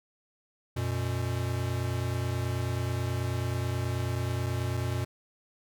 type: tone pair together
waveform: square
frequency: 91.11 / 120.4 Hz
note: F#2 / B2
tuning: -26 / -44 cents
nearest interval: perfect fourth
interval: 482 cents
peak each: -33 / -31 dBFS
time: 0.76-5.05 s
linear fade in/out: 10 ms
effects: none